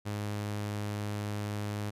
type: tone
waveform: sawtooth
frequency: 103.83 Hz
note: G#2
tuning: in tune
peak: -29 dBFS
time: 0.05-1.91 s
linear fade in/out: 20 ms
effects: resampled to 32000 Hz